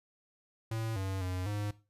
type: tone with pitch steps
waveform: square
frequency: 112.2 / 95.8 / 91.7 / 103.6 Hz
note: A2 / G2 / F#2 / G#2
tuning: +34 / -39 / -15 / -4 cents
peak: -34 dBFS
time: 0.71-1.71 s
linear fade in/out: 5 ms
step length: 250 ms
effects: noise-tail reverb RT60 0.3 s tail -17 dB re dry + resampled to 32000 Hz